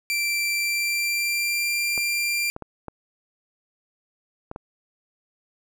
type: tone with pitch glide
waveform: sawtooth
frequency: 2349 to 2376 Hz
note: D7 to D7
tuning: 0 to +20 cents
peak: -19 dBFS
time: 0.1-2.5 s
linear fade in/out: 0 ms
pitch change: +20 cents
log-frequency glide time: 0.53-1.72 s
type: clicks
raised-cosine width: 1 ms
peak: -20 dBFS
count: 6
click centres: 1.978 / 2.564 / 2.623 / 2.883 / 4.514 / 4.561 s
effects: none